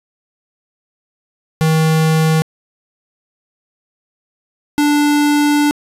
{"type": "tone pair in turn", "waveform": "square", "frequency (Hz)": [158.8, 293.4], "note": ["D#3", "D4"], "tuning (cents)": [36, -2], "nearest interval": "major seventh", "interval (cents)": 1062, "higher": "second", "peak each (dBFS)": [-11, -11], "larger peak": "neither", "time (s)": [[1.61, 2.42], [4.78, 5.71]], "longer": "second", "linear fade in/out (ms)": 0, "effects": ["resampled to 32000 Hz", "7-bit"]}